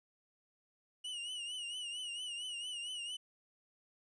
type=tone with vibrato; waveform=45% pulse; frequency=2903 Hz; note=F#7; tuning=34 cents flat; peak=-40 dBFS; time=1.04-3.17 s; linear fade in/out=10 ms; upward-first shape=triangle; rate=4.4 Hz; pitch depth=87 cents each way; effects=resampled to 22050 Hz